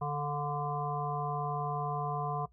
harmonic tone with a mistuned harmonic, 146.83 Hz, D3, in tune, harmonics 1 / 3 / 5 / 7 / 8, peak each -35 / -40 / -37 / -38 / -43 dBFS, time 0.01-2.46 s, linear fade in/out 10 ms, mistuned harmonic 5, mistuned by -30 cents, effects noise-tail reverb RT60 0.1 s tail -18 dB re dry + added 60 Hz sine -60 dBFS peak until 2.52 s

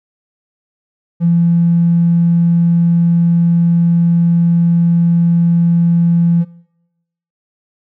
triangle tone, 170 Hz, F3, 46 cents flat, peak -4 dBFS, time 1.2-6.45 s, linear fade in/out 50 ms, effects noise-tail reverb RT60 0.9 s tail -26 dB re dry + tanh soft clip ceiling -6 dBFS

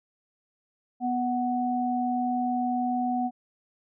sine tone pair together, 246.9 / 742.2 Hz, B3 / F#5, 0 / +5 cents, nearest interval octave + perfect fifth, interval 1905 cents, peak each -27 dBFS, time 1-3.31 s, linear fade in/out 50 ms, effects none

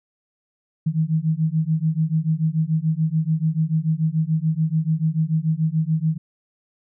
sine beating tone pair, 155.56 / 162.46 Hz, D#3 / E3, 0 / -25 cents, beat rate 6.9 Hz, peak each -21 dBFS, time 0.86-6.18 s, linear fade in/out 10 ms, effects none

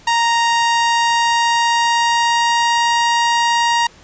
sawtooth tone with pitch glide, 932.3 to 938.8 Hz, A#5 to A#5, 0 to +12 cents, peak -9 dBFS, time 0.07-3.87 s, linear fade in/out 5 ms, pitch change +12 cents, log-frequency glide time 0.43-2.83 s, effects pink hiss -45 dBFS RMS until 4.03 s + resampled to 16000 Hz

